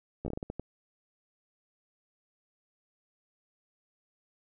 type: slowing click train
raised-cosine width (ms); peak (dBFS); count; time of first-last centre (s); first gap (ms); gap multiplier
2; -22; 9; 0.25-0.596; 13; 1.33
effects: none